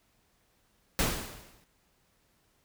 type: noise with exponential decay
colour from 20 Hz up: pink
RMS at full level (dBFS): -25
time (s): 0.99-1.64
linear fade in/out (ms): 0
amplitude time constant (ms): 140
effects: pink hiss -70 dBFS RMS until 2.64 s